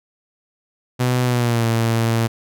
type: tone with pitch glide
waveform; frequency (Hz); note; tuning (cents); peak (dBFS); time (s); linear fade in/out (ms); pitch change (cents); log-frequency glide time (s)
sawtooth; 125 to 114.63; B2 to A#2; +21 to -29; -12; 0.99-2.28; 20; -150; 1.24-1.66
effects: none